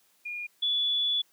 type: tone pair in turn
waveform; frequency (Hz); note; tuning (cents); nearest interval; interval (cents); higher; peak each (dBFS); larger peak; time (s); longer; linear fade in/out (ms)
sine; 2428 / 3434; D#7 / A7; -43 / -43; tritone; 600; second; -33 / -24; second; 0.25-0.47 / 0.62-1.22; second; 10
effects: white hiss -66 dBFS RMS until 1.32 s + high-pass 150 Hz 12 dB/octave